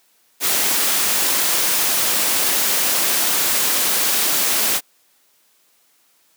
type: noise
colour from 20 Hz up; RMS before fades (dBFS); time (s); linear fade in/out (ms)
white; -18; 0.4-4.81; 50
effects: white hiss -59 dBFS RMS until 6.36 s + high-pass 200 Hz 12 dB/octave